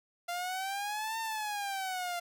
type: exponential two-way sweep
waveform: sawtooth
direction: up then down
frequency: 691 to 907 to 691 Hz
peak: -30 dBFS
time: 0.28-2.2 s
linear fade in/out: 10 ms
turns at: 1.19 s
effects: none